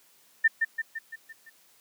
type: tone with echo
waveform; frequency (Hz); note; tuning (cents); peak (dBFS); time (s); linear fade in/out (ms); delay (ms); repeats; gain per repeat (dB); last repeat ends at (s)
sine; 1801; A6; +40; -16; 0.44-0.48; 10; 170; 6; -5; 1.5
effects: white hiss -61 dBFS RMS until 1.8 s + high-pass 150 Hz 12 dB/octave